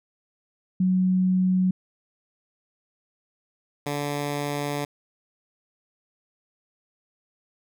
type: tone pair in turn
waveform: sine / 10% pulse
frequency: 185 / 144.8 Hz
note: F#3 / D3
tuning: 0 / -24 cents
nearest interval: major third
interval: 424 cents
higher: first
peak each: -18 dBFS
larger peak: neither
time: 0.8-1.71 / 3.86-4.85 s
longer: second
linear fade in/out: 5 ms
effects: none